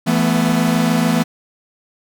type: chord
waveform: 45% pulse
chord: E suspended fourth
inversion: none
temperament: equal with one note detuned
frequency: 167.5 / 220 / 246.9 Hz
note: E3 / A3 / B3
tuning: +28 / 0 / 0 cents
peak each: -18 dBFS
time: 0.06-1.24 s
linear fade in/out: 20 ms
type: clicks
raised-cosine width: 2 ms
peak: -25 dBFS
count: 6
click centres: 0.192 / 0.368 / 0.491 / 0.523 / 0.683 / 0.759 s
effects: none